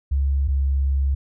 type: tone pair in turn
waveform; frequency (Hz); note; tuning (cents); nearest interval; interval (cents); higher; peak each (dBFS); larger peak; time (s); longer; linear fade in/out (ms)
sine; 69 / 68.44; C#2 / C#2; -7 / -22; unison; 15; first; -17; neither; 0.11-0.48 / 0.48-1.15; second; 10
effects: none